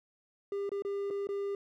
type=tone with dropouts; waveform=triangle; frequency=400.1 Hz; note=G4; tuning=35 cents sharp; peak=-30 dBFS; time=0.52-1.55 s; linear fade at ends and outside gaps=2 ms; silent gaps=0.693-0.717 / 0.822-0.849 / 1.103-1.107 / 1.271-1.289 s; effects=none